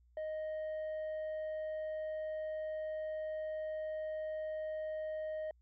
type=tone with tanh clipping; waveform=sine; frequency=622.3 Hz; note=D#5; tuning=in tune; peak=-38 dBFS; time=0.17-5.51 s; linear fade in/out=2 ms; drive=4 dB; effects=added 60 Hz sine -64 dBFS peak until 5.61 s